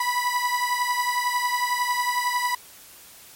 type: beating tone pair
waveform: 30% pulse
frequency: 980 / 991 Hz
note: B5 / B5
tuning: -14 / +6 cents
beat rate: 11 Hz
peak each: -21 / -24 dBFS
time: 0-2.55 s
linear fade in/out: 5 ms
effects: white hiss -47 dBFS RMS until 3.35 s + MP3 64 kbps